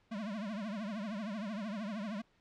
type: tone with vibrato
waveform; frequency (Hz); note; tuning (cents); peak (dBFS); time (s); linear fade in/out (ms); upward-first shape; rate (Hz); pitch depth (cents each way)
square; 210; G#3; +19; -38; 0.11-2.22; 10; triangle; 13; 190
effects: pink hiss -71 dBFS RMS until 2.4 s + low-pass 4000 Hz 12 dB/octave